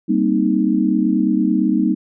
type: chord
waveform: sine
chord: C minor seventh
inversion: second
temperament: equal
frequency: 196 / 233.1 / 261.6 / 311.1 Hz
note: G3 / Bb3 / C4 / Eb4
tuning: 0 / 0 / 0 / 0 cents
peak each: -19 / -19 / -21 / -18 dBFS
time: 0.08-1.95 s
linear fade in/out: 20 ms
effects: none